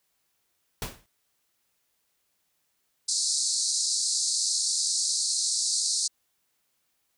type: noise with exponential decay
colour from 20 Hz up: pink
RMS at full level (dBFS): -29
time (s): 0.82-1.06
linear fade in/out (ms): 1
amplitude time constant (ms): 51
type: band-pass noise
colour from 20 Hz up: pink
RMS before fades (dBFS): -27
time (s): 3.08-6.08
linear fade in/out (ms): 10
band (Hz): 4100 to 9400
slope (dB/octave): 96
effects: white hiss -74 dBFS RMS until 7.17 s